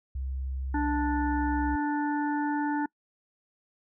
sine tone, 66 Hz, C2, 16 cents sharp, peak -30 dBFS, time 0.15-1.76 s, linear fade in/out 5 ms
harmonic tone, 293.7 Hz, D4, in tune, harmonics 1 / 3 / 5 / 6, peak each -27 / -31 / -38 / -41 dBFS, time 0.74-2.86 s, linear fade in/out 5 ms
effects noise-tail reverb RT60 0.1 s tail -25 dB re dry

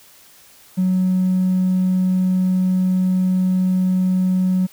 triangle tone, 185 Hz, F#3, in tune, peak -11 dBFS, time 0.77-4.67 s, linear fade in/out 20 ms, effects tanh soft clip ceiling -11 dBFS + white hiss -48 dBFS RMS until 4.72 s

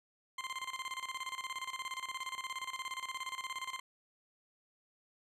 20% pulse tone with tremolo, 1046.5 Hz, C6, in tune, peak -32 dBFS, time 0.38-3.8 s, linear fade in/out 5 ms, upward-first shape square, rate 17 Hz, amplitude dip 75%, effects low-pass 10000 Hz 12 dB/octave

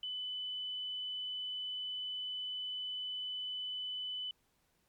sine tone with frequency modulation, 3000 Hz, F#7, 23 cents sharp, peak -37 dBFS, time 0.03-4.31 s, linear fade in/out 2 ms, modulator 24.1 Hz, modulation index 0.38, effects pink hiss -75 dBFS RMS until 4.88 s + MP3 96 kbps

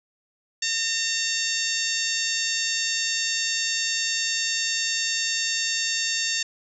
harmonic tone, 910 Hz, A#5, 42 cents flat, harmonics 2 / 3 / 4 / 5 / 6 / 7 / 8, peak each -31 / -31 / -31 / -31 / -31 / -31 / -31 dBFS, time 0.62-6.43 s, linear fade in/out 5 ms, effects none

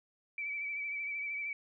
sine tone with vibrato, 2303 Hz, D7, 34 cents flat, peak -35 dBFS, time 0.38-1.53 s, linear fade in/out 2 ms, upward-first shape sine, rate 13 Hz, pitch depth 34 cents each way, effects none

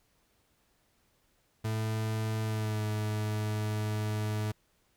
40% pulse tone with pitch glide, 109.9 to 106.77 Hz, A2 to G#2, -2 to +48 cents, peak -29 dBFS, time 1.64-4.52 s, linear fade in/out 10 ms, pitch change -50 cents, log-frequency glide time 2.42-2.84 s, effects pink hiss -71 dBFS RMS until 4.96 s

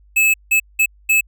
square tone bursts at uneven times, 2599 Hz, E7, 25 cents flat, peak -12 dBFS, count 4, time 0.16-0.34 / 0.51-0.6 / 0.79-0.86 / 1.09-1.21 s, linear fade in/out 10 ms, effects added 50 Hz sine -47 dBFS peak until 1.27 s

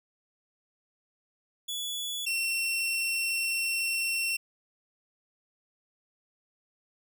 sawtooth tone pair in turn, 3420 / 2714 Hz, A7 / E7, -50 / +50 cents, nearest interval major third, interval 400 cents, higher first, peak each -29 / -24 dBFS, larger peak second, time 1.68-2.26 / 2.26-4.37 s, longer second, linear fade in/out 10 ms, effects none

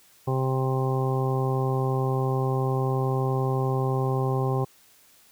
harmonic tone, 131.5 Hz, C3, 9 cents sharp, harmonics 1 / 2 / 3 / 4 / 5 / 6 / 7 / 8, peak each -24 / -35 / -29 / -34 / -42 / -33 / -42 / -35 dBFS, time 0.27-4.65 s, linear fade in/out 10 ms, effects white hiss -57 dBFS RMS until 5.31 s

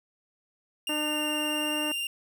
45% pulse tone with vibrato, 2794 Hz, F7, in tune, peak -29 dBFS, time 0.87-2.07 s, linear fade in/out 2 ms, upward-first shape sine, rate 19 Hz, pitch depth 15 cents each way
harmonic tone, 301.6 Hz, D4, 46 cents sharp, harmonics 1 / 2 / 3 / 4 / 5 / 6 / 7, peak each -32 / -36 / -39 / -43 / -44 / -44 / -50 dBFS, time 0.89-1.92 s, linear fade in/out 5 ms
effects none

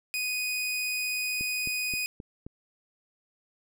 sawtooth tone, 2489 Hz, D#7, in tune, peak -25 dBFS, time 0.14-2.06 s, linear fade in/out 0 ms
click train, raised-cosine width 3 ms, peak -27 dBFS, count 5, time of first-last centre 1.41-2.465 s, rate 3.79 Hz
effects none

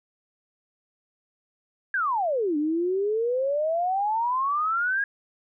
sine exponential two-way sweep, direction down then up, 1661.2 to 290.9 to 1661.2 Hz, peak -22 dBFS, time 1.94-5.04 s, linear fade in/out 2 ms, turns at 2.57 s, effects none

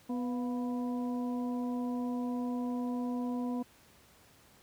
harmonic tone with a mistuned harmonic, 246.9 Hz, B3, in tune, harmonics 1 / 2 / 3 / 4, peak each -32 / -43 / -46 / -46 dBFS, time 0.09-3.63 s, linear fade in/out 10 ms, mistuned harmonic 3, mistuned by -69 cents, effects pink hiss -61 dBFS RMS until 4.62 s + high-pass 60 Hz 12 dB/octave

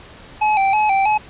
square tone with vibrato, 815 Hz, G#5, 33 cents flat, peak -14 dBFS, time 0.41-1.18 s, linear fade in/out 10 ms, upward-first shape square, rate 3.1 Hz, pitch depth 77 cents each way, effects pink hiss -41 dBFS RMS until 1.29 s + resampled to 8000 Hz

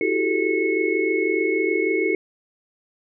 sine tone cluster, 325.7 / 369.2 / 395.5 / 441.3 / 2191 Hz, E4 / F#4 / G4 / A4 / C#7, -21 / -4 / +15 / +5 / -21 cents, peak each -25 dBFS, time 0.01-2.15 s, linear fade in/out 2 ms, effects none

